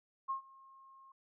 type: tone with ADSR envelope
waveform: sine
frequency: 1074 Hz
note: C6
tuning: 45 cents sharp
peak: -32 dBFS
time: 0.28-1.12 s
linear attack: 22 ms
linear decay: 110 ms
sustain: -24 dB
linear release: 4 ms
effects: none